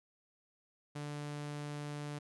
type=tone; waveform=sawtooth; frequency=146.83 Hz; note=D3; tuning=in tune; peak=-36 dBFS; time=0.95-2.19 s; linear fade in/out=10 ms; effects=resampled to 24000 Hz